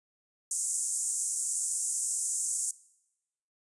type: band-pass noise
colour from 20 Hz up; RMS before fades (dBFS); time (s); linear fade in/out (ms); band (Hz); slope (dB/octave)
pink; -32; 0.51-2.71; 2; 6900 to 9600; 48
effects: noise-tail reverb RT60 0.9 s tail -21 dB re dry + resampled to 24000 Hz